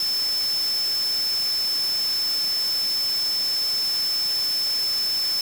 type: tone in noise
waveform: sine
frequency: 5274 Hz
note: E8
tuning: in tune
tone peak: -21 dBFS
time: 0-5.41 s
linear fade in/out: 2 ms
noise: white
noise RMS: -34 dBFS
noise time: 0-5.41 s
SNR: +10 dB
effects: none